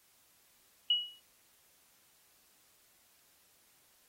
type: tone with exponential decay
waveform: sine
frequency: 2917 Hz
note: F#7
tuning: 25 cents flat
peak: -22 dBFS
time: 0.9-1.2 s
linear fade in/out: 5 ms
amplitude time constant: 65 ms
effects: white hiss -67 dBFS RMS until 4.08 s + AAC 48 kbps